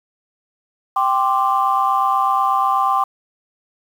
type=chord; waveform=sine; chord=G suspended fourth; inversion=none; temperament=equal; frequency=784 / 1046.5 / 1174.7 Hz; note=G5 / C6 / D6; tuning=0 / 0 / 0 cents; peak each=-18 dBFS; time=0.96-3.04 s; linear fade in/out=5 ms; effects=tanh soft clip ceiling -5 dBFS + 7-bit